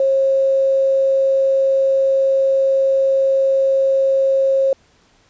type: tone with quantisation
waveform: sine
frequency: 539 Hz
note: C#5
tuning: 49 cents flat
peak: -12 dBFS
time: 0-4.73 s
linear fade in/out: 2 ms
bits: 7
effects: pink hiss -55 dBFS RMS until 5.29 s + resampled to 16000 Hz